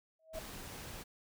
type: tone with exponential growth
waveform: sine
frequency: 641 Hz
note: E5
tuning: 49 cents flat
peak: -37 dBFS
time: 0.19-0.39 s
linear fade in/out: 5 ms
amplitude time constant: 43 ms
type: noise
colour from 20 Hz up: pink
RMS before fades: -47 dBFS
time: 0.33-1.04 s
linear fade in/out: 20 ms
effects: none